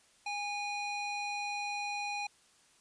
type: tone with band-pass filter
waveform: square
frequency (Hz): 820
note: G#5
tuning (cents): -22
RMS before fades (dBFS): -37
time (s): 0.26-2.27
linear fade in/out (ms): 5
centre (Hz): 2600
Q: 0.91
effects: white hiss -65 dBFS RMS until 2.8 s + resampled to 22050 Hz